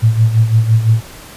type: tone with tremolo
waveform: sine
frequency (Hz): 111.8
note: A2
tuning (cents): +28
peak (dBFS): -5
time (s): 0.02-1.01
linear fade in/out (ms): 20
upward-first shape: sine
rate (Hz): 5.9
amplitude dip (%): 70
effects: pink hiss -35 dBFS RMS until 1.36 s + resampled to 32000 Hz